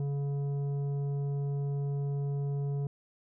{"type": "tone with tanh clipping", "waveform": "triangle", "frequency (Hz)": 141.3, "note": "C#3", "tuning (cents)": 34, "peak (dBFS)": -31, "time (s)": [0, 2.87], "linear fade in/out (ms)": 2, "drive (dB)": 13, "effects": []}